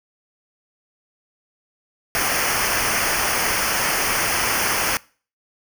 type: noise with comb filter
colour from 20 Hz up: pink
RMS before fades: -21 dBFS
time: 2.15-4.97 s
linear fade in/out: 0 ms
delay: 0.26 ms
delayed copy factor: -0.8
effects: noise-tail reverb RT60 0.4 s tail -23 dB re dry